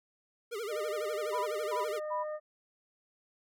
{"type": "tone with vibrato", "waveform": "square", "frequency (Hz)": 435.3, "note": "A4", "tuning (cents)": -19, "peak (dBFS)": -36, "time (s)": [0.51, 2], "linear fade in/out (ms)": 20, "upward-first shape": "sine", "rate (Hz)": 12, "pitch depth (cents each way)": 170}
{"type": "harmonic tone", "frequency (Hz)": 610, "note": "D#5", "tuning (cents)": -34, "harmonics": [1, 2, 3], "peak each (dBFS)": [-35, -46, -52], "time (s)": [0.68, 2.4], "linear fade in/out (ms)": 50}
{"type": "tone bursts", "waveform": "sine", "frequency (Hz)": 987.8, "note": "B5", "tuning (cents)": 0, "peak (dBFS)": -32, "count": 3, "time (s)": [1.32, 2.24], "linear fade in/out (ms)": 20, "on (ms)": 140, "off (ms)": 250}
{"effects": []}